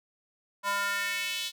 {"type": "tone with high-pass filter sweep", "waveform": "square", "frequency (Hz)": 200.9, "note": "G3", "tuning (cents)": 43, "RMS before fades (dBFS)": -31, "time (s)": [0.63, 1.52], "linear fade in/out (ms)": 50, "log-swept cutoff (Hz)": [1000, 3600], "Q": 2.6, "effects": []}